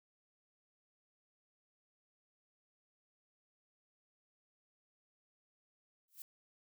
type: noise with exponential growth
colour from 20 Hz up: violet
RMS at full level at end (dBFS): -44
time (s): 6.08-6.22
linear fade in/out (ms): 2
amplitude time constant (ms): 29
effects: none